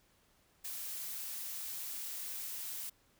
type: noise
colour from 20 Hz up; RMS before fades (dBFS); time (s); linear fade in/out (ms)
blue; -42; 0.64-2.9; 10
effects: pink hiss -70 dBFS RMS until 3.19 s